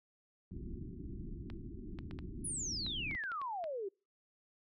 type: low-pass noise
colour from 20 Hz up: pink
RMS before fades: -45 dBFS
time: 0.51-3.16 s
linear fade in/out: 2 ms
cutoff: 380 Hz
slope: 96 dB/octave
type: clicks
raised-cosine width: 0.3 ms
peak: -34 dBFS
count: 11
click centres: 1.501 / 1.988 / 2.111 / 2.189 / 2.865 / 3.112 / 3.15 / 3.238 / 3.318 / 3.416 / 3.641 s
type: exponential sweep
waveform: sine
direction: down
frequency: 10520 to 371.4 Hz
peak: -37 dBFS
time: 2.44-3.89 s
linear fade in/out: 10 ms
effects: noise-tail reverb RT60 0.3 s tail -26 dB re dry